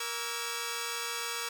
10% pulse tone cluster, 470.1 / 1142 / 1318 / 1638 Hz, A#4 / D6 / E6 / G#6, +15 / -49 / -1 / -24 cents, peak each -31 dBFS, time 0-1.49 s, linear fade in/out 5 ms, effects none

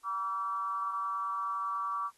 sine tone with frequency modulation, 1151 Hz, D6, 35 cents flat, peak -31 dBFS, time 0.03-2.11 s, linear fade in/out 50 ms, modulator 194 Hz, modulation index 0.58, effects white hiss -67 dBFS RMS until 2.17 s + AAC 32 kbps

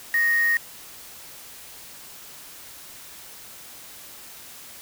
sine tone with quantisation, 1864.7 Hz, A#6, in tune, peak -18 dBFS, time 0.14-0.57 s, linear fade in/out 2 ms, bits 5, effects white hiss -43 dBFS RMS until 4.81 s

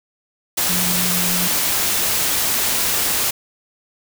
sine tone in noise, 178.7 Hz, F3, 40 cents sharp, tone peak -24 dBFS, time 0.69-1.48 s, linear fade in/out 10 ms, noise white, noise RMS -19 dBFS, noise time 0.57-3.31 s, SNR -8 dB, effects none

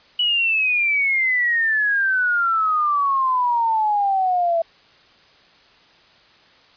sine exponential sweep, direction down, 2960 to 659.3 Hz, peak -16 dBFS, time 0.19-4.62 s, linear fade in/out 5 ms, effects white hiss -52 dBFS RMS until 6.76 s + resampled to 11025 Hz

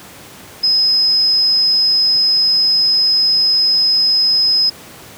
sine tone, 5080 Hz, D#8, 35 cents sharp, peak -10 dBFS, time 0.63-4.7 s, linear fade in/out 10 ms, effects pink hiss -37 dBFS RMS until 5.17 s + high-pass 100 Hz 12 dB/octave

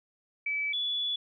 sine tone pair in turn, 2300 / 3428 Hz, D7 / A7, -37 / -46 cents, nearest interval perfect fifth, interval 691 cents, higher second, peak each -28 dBFS, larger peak neither, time 0.46-0.73 / 0.73-1.16 s, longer second, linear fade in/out 5 ms, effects none

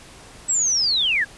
sine linear sweep, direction down, 7902 to 1568 Hz, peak -17 dBFS, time 0.48-1.25 s, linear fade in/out 20 ms, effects pink hiss -44 dBFS RMS until 1.37 s + resampled to 24000 Hz

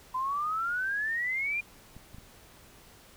sine exponential sweep, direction up, 1010 to 2437 Hz, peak -28 dBFS, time 0.14-1.61 s, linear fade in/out 10 ms
clicks, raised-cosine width 5 ms, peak -35 dBFS, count 3, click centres 1.966 / 2.146 / 2.184 s
effects pink hiss -55 dBFS RMS until 3.16 s

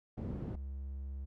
white low-pass noise, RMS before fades -40 dBFS, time 0.17-0.56 s, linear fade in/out 10 ms, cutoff 210 Hz, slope 12 dB/octave
triangle tone, 68 Hz, C#2, 33 cents flat, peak -37 dBFS, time 0.55-1.26 s, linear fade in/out 20 ms
effects none

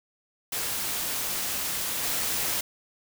white noise with level steps, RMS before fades -30 / -28 dBFS, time 0.52-2.61 s, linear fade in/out 5 ms, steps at 2.03 s, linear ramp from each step 10 ms, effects none

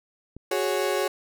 click, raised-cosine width 3 ms, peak -27 dBFS, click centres 0.366 s
35% pulse chord, F# suspended second, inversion none, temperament equal, 370 / 415.3 / 554.4 Hz, F#4 / G#4 / C#5, 0 / 0 / 0 cents, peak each -26 dBFS, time 0.51-1.08 s, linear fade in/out 5 ms
effects none

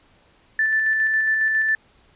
sine tone with tremolo, 1760 Hz, A6, in tune, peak -16 dBFS, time 0.59-1.75 s, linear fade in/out 2 ms, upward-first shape square, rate 7.3 Hz, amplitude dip 25%, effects pink hiss -57 dBFS RMS until 2.15 s + resampled to 8000 Hz

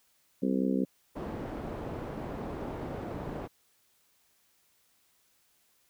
harmonic tone, 65.1 Hz, C2, 8 cents flat, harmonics 3 / 4 / 5 / 6 / 7 / 8, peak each -30 / -29 / -36 / -37 / -38 / -39 dBFS, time 0.42-0.85 s, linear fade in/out 10 ms
white low-pass noise, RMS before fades -38 dBFS, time 1.15-3.48 s, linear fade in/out 20 ms, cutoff 530 Hz, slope 12 dB/octave
effects white hiss -69 dBFS RMS until 5.89 s

